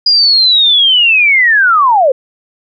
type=linear sweep; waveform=sine; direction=down; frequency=4913 to 493.9 Hz; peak=-5 dBFS; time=0.06-2.12 s; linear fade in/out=5 ms; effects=none